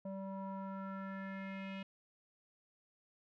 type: tone with low-pass filter sweep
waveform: square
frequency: 193.4 Hz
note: G3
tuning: 23 cents flat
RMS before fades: -44 dBFS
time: 0.05-1.83 s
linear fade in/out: 5 ms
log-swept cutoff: 700 to 2800 Hz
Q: 3.6
effects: none